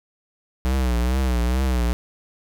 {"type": "tone with vibrato", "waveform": "square", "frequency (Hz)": 62.5, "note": "B1", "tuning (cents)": 21, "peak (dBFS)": -19, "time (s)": [0.65, 1.93], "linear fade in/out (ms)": 0, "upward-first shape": "triangle", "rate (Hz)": 2.3, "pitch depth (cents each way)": 120, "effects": []}